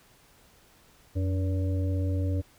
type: harmonic tone with a mistuned harmonic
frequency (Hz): 95.3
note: G2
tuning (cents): -48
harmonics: 1 / 3 / 5 / 6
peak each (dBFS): -25 / -34 / -41 / -41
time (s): 1.15-2.42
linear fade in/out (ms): 20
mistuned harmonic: 1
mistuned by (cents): -110
effects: pink hiss -59 dBFS RMS until 2.58 s